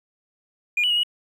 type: tone with pitch steps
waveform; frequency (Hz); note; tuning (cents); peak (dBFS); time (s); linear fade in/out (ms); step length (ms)
triangle; 2427 / 2952 / 2873 / 2913; D#7 / F#7 / F7 / F#7; -44 / -5 / +48 / -28; -15; 0.77-1.034; 5; 66
effects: tanh soft clip ceiling -15 dBFS